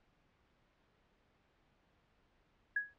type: tone with exponential decay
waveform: sine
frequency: 1667 Hz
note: G#6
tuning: 6 cents sharp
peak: -28 dBFS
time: 2.76-2.94 s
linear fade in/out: 5 ms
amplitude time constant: 38 ms
effects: pink hiss -73 dBFS RMS until 2.98 s + low-pass 3000 Hz 12 dB/octave